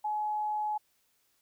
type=tone; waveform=sine; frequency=847 Hz; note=G#5; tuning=34 cents sharp; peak=-29 dBFS; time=0.04-0.78 s; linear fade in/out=10 ms; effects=white hiss -72 dBFS RMS until 1.41 s